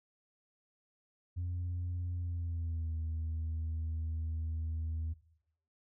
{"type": "tone with pitch glide", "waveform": "sine", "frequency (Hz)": [88.3, 80.04], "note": ["F2", "D#2"], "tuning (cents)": [20, 50], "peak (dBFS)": -32, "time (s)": [1.36, 5.14], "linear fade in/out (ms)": 20, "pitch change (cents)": -170, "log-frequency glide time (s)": [2.14, 2.95], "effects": ["noise-tail reverb RT60 0.7 s tail -17 dB re dry", "tanh soft clip ceiling -32 dBFS"]}